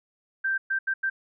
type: tone bursts at uneven times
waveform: sine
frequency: 1568 Hz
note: G6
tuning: in tune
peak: -23 dBFS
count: 4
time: 0.44-0.58 / 0.7-0.79 / 0.87-0.94 / 1.03-1.1 s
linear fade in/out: 10 ms
effects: none